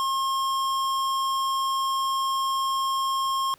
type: tone with hard clipping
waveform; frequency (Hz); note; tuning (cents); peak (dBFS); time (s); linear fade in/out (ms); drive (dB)
sine; 1073; C6; +43; -25; 0-3.54; 0; 16
effects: pink hiss -58 dBFS RMS until 3.58 s